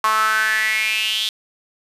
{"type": "tone with high-pass filter sweep", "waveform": "sawtooth", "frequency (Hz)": 217.5, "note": "A3", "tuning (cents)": -20, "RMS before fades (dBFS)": -19, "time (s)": [0.04, 1.29], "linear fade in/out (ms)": 2, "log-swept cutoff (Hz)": [1100, 3500], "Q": 7.1, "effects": ["resampled to 32000 Hz"]}